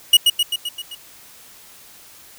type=tone with echo; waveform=45% pulse; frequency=2898 Hz; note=F#7; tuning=37 cents flat; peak=-6 dBFS; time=0.13-0.17 s; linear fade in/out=5 ms; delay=130 ms; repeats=6; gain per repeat=-4 dB; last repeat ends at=0.95 s; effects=white hiss -45 dBFS RMS until 2.38 s